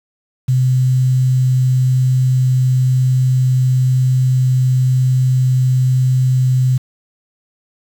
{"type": "tone with quantisation", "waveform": "sine", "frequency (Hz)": 128.5, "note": "C3", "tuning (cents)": -31, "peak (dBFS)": -10, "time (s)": [0.48, 6.78], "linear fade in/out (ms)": 10, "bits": 6, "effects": []}